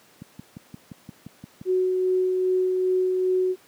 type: click train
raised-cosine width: 5 ms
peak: -19 dBFS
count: 9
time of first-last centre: 0.22-1.614 s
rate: 5.74 Hz
type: tone with tremolo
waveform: sine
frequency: 370 Hz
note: F#4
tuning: in tune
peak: -18 dBFS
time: 1.65-3.56 s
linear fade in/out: 50 ms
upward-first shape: sine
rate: 2.5 Hz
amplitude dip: 25%
effects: pink hiss -55 dBFS RMS until 3.67 s + high-pass 200 Hz 12 dB/octave